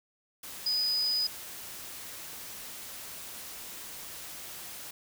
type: tone in noise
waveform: sine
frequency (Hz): 4978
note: D#8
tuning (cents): 0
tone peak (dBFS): -26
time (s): 0.66-1.27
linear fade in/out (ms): 5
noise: white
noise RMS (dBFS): -43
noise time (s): 0.43-4.91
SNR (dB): +14
effects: none